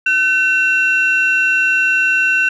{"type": "tone pair together", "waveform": "sine", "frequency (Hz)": [1518, 2720], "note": ["F#6", "F7"], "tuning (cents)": [44, -46], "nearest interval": "minor seventh", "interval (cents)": 1010, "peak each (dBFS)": -13, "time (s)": [0.06, 2.49], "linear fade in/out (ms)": 5, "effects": ["tanh soft clip ceiling -6 dBFS"]}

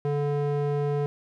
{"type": "tone with band-pass filter", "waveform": "square", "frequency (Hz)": 144.9, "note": "D3", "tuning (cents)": -23, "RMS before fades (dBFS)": -26, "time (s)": [0.05, 1.06], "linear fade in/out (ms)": 0, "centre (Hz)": 370, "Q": 1.3, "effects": []}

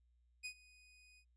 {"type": "tone with ADSR envelope", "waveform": "sawtooth", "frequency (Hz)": 2489, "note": "D#7", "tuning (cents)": 0, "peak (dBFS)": -38, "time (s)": [0.43, 1.25], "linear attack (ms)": 25, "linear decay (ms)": 79, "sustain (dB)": -22, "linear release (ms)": 72, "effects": ["added 60 Hz sine -70 dBFS peak until 1.36 s", "resampled to 22050 Hz"]}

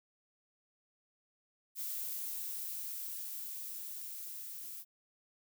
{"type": "noise with level ramp", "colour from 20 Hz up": "violet", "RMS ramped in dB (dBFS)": [-39, -46], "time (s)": [1.75, 4.85], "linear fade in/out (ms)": 50, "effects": []}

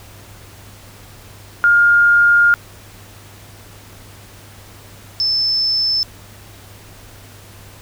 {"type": "tone pair in turn", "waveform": "sine", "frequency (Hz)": [1413, 5269], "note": ["F6", "E8"], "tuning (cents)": [20, -2], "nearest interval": "octave + major seventh", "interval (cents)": 2278, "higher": "second", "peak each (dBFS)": [-8, -14], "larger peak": "first", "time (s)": [[1.64, 2.54], [5.2, 6.03]], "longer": "first", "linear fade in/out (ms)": 0, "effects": ["added 100 Hz sine -42 dBFS peak until 7.81 s", "pink hiss -42 dBFS RMS until 7.81 s"]}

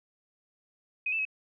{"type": "tone with pitch steps", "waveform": "sine", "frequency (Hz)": [2512, 2645, 2559], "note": ["D#7", "E7", "D#7"], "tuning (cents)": [16, 5, 48], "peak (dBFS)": -27, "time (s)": [1.06, 1.252], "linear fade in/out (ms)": 5, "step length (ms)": 64, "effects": []}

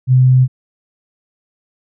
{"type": "tone", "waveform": "sine", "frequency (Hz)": 128.4, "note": "C3", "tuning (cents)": -32, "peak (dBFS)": -6, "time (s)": [0.07, 0.48], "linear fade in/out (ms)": 50, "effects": []}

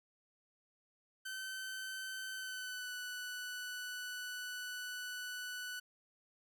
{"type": "tone with pitch glide", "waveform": "sawtooth", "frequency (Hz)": [1534, 1486], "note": ["G6", "F#6"], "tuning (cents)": [-38, 7], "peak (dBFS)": -38, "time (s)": [1.25, 5.8], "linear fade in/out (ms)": 10, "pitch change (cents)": -55, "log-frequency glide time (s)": [2.33, 2.93], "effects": []}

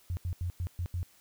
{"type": "tone bursts at uneven times", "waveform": "sine", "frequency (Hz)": 88.2, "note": "F2", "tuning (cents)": 18, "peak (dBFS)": -30, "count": 6, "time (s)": [[0.1, 0.17], [0.25, 0.33], [0.41, 0.5], [0.6, 0.67], [0.79, 0.86], [0.94, 1.03]], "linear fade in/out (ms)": 0, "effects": ["white hiss -62 dBFS RMS until 1.2 s"]}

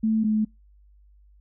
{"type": "tone pair in turn", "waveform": "sine", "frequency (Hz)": [220, 215.5], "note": ["A3", "A3"], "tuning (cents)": [0, -36], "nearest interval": "unison", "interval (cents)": 36, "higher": "first", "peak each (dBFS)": -19, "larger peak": "neither", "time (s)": [[0.03, 0.24], [0.24, 0.45]], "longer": "neither", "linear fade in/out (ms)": 10, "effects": ["noise-tail reverb RT60 0.2 s tail -26 dB re dry", "added 50 Hz sine -52 dBFS peak until 1.4 s"]}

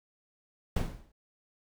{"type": "noise with exponential decay", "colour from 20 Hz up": "brown", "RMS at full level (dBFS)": -25, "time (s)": [0.76, 1.12], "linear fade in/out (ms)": 5, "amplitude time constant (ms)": 77, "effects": []}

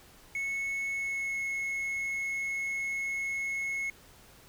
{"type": "tone with pitch glide", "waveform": "triangle", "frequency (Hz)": [2200, 2181], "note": ["C#7", "C#7"], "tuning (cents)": [-14, -29], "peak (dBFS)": -29, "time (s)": [0.35, 3.9], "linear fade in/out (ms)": 2, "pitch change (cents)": -15, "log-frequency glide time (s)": [0.91, 1.41], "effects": ["pink hiss -56 dBFS RMS until 4.48 s"]}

